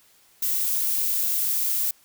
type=noise; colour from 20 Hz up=violet; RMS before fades=-24 dBFS; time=0.42-1.91 s; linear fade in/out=5 ms; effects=white hiss -58 dBFS RMS until 2.04 s